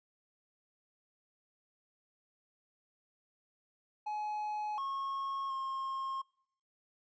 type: tone with pitch steps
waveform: triangle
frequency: 845 / 1090 / 1072 Hz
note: G#5 / C#6 / C6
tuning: +30 / -29 / +42 cents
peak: -33 dBFS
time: 4.06-6.22 s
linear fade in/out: 10 ms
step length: 720 ms
effects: noise-tail reverb RT60 0.7 s tail -26 dB re dry + resampled to 16000 Hz